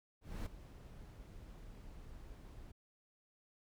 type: noise with ADSR envelope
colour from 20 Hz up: brown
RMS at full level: -39 dBFS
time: 0.21-2.72 s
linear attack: 250 ms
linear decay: 10 ms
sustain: -14 dB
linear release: 11 ms
effects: none